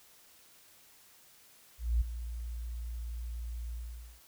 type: tone with ADSR envelope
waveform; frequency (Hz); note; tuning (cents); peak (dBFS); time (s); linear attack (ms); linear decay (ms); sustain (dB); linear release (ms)
sine; 58.27; A#1; 0; -23; 1.78-4.21; 230; 12; -13; 480
effects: white hiss -60 dBFS RMS until 4.27 s